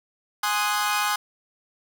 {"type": "chord", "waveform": "sawtooth", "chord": "Ab dominant seventh", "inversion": "none", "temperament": "equal", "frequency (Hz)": [830.6, 1046.5, 1244.5, 1480], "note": ["Ab5", "C6", "Eb6", "Gb6"], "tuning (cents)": [0, 0, 0, 0], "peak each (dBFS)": [-23, -25, -23, -26], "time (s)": [0.43, 1.16], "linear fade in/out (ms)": 5, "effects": []}